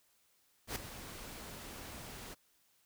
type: noise with ADSR envelope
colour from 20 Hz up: pink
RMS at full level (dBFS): -36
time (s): 0.67-2.35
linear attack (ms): 89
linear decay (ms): 4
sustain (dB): -12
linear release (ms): 20
effects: white hiss -72 dBFS RMS until 2.85 s